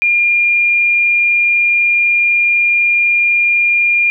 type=tone; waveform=sine; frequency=2408 Hz; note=D7; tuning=43 cents sharp; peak=-9 dBFS; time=0.02-4.1 s; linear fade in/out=0 ms; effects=none

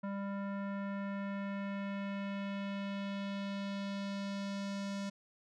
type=tone with low-pass filter sweep; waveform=square; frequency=198.5 Hz; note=G3; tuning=22 cents sharp; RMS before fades=-39 dBFS; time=0.03-5.1 s; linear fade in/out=10 ms; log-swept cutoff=1300 to 6200 Hz; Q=1.5; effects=none

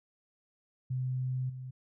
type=tone with level steps; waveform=sine; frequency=128.5 Hz; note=C3; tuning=31 cents flat; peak=-30 / -39 dBFS; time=0.9-1.71 s; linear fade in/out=10 ms; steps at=1.49 s; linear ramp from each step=10 ms; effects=none

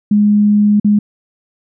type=tone with dropouts; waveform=sine; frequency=207.7 Hz; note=G#3; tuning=in tune; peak=-7 dBFS; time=0.11-0.99 s; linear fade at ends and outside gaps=5 ms; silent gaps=0.799-0.845 s; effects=none

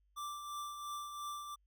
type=tone with tremolo; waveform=square; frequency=1174.7 Hz; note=D6; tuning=in tune; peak=-40 dBFS; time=0.16-1.56 s; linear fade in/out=20 ms; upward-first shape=triangle; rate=2.9 Hz; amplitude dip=50%; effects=added 50 Hz sine -70 dBFS peak until 1.66 s

